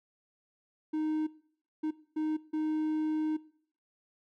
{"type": "tone bursts at uneven times", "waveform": "triangle", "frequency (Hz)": 310.2, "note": "D#4", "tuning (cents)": -5, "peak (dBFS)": -27, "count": 4, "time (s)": [[0.93, 1.27], [1.83, 1.91], [2.16, 2.37], [2.53, 3.37]], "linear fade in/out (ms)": 10, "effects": ["noise-tail reverb RT60 0.6 s tail -20 dB re dry"]}